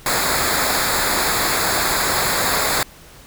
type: noise with comb filter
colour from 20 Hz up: pink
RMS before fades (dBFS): -19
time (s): 0.06-2.83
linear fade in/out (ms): 2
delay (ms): 0.34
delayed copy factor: -0.75
effects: pink hiss -44 dBFS RMS until 3.26 s

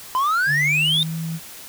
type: exponential sweep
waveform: triangle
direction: up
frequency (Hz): 1000 to 3713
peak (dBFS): -15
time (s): 0.15-1.03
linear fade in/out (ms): 0
type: tone with pitch glide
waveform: sine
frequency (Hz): 146.83 to 162.92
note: D3 to E3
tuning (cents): 0 to -20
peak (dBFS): -24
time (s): 0.46-1.4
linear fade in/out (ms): 50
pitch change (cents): +180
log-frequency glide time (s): 0.61-1.14
effects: white hiss -39 dBFS RMS until 1.68 s

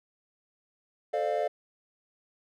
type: chord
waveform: triangle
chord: D minor seventh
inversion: second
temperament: equal with one note detuned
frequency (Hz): 440 / 523.3 / 599.3 / 698.5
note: A4 / C5 / D5 / F5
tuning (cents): 0 / 0 / +35 / 0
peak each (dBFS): -31 / -33 / -28 / -29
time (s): 1.13-1.48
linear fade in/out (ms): 10
effects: none

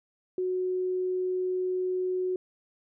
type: tone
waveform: sine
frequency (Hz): 368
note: F#4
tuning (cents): -9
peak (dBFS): -26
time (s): 0.38-2.36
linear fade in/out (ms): 2
effects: none

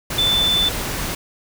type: tone in noise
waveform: sine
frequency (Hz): 3520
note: A7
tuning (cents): 0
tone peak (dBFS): -15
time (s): 0.18-0.69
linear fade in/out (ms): 5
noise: pink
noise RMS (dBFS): -25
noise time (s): 0.1-1.15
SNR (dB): +7
effects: none

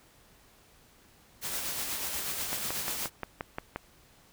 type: noise with tremolo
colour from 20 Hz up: white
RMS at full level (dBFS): -33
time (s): 1.41-3.1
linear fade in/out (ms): 50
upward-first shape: sine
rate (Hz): 8.2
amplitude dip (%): 35
type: click train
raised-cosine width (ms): 0.5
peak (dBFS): -18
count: 8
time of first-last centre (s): 2.53-3.76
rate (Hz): 5.69
effects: pink hiss -60 dBFS RMS until 4.32 s

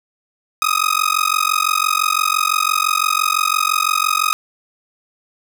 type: tone with amplitude modulation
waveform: sawtooth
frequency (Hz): 1254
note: D#6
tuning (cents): +13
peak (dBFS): -7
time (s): 0.62-4.33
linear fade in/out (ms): 0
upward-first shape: sine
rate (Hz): 45.9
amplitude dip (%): 100
effects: none

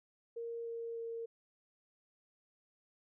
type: tone with pitch steps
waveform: sine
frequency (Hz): 465.1 / 462.4 / 459.8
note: A#4 / A#4 / A#4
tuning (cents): -4 / -14 / -24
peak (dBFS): -39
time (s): 0.36-1.26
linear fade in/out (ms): 10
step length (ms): 300
effects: none

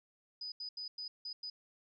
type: tone bursts at uneven times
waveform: sine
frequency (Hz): 4978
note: D#8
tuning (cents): 0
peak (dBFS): -40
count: 6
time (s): 0.41-0.52 / 0.6-0.69 / 0.77-0.88 / 0.98-1.08 / 1.25-1.33 / 1.43-1.5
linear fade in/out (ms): 5
effects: none

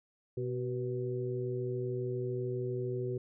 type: harmonic tone with a mistuned harmonic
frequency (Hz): 125.4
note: B2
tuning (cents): +27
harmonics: 1 / 2 / 3 / 4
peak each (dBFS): -36 / -47 / -35 / -43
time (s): 0.37-3.18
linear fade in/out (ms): 5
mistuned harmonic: 4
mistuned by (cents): -44
effects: none

